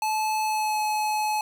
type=tone with pitch glide; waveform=square; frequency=865 to 853.6 Hz; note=A5 to G#5; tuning=-30 to +47 cents; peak=-24 dBFS; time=0.02-1.41 s; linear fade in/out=2 ms; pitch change=-23 cents; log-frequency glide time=0.44-0.8 s; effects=9-bit